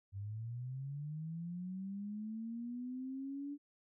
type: linear sweep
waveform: sine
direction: up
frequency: 96 to 290 Hz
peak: -40 dBFS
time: 0.12-3.58 s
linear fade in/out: 50 ms
effects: none